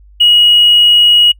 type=tone with hard clipping; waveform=triangle; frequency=2900 Hz; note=F#7; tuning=35 cents flat; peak=-4 dBFS; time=0.2-1.32 s; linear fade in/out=10 ms; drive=2 dB; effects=noise-tail reverb RT60 0.1 s tail -26 dB re dry + added 50 Hz sine -38 dBFS peak until 1.39 s